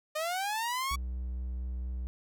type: linear sweep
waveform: sawtooth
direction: up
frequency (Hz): 602 to 1138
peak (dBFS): -27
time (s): 0.15-0.96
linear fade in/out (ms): 10
type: tone with vibrato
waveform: triangle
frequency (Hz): 62.3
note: B1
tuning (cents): +16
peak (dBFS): -31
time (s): 0.91-2.07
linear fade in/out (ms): 0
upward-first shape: sine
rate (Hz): 4.3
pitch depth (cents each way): 10
effects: none